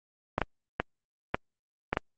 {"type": "clicks", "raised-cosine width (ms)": 0.5, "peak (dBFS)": -10, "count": 6, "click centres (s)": [0.381, 0.417, 0.8, 1.345, 1.93, 1.971], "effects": ["Opus 24 kbps"]}